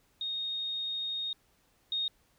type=tone pair in turn; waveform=sine; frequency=3714 / 3714 Hz; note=A#7 / A#7; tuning=-7 / -7 cents; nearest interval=unison; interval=0 cents; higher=neither; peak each=-32 / -29 dBFS; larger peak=second; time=0.21-1.33 / 1.92-2.08 s; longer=first; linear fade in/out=2 ms; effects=pink hiss -69 dBFS RMS until 2.38 s